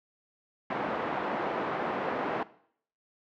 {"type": "band-pass noise", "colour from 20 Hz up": "white", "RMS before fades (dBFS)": -32, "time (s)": [0.7, 2.43], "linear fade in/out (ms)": 2, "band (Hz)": [230, 990], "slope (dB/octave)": 12, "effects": ["noise-tail reverb RT60 0.6 s tail -18 dB re dry", "low-pass 3000 Hz 12 dB/octave"]}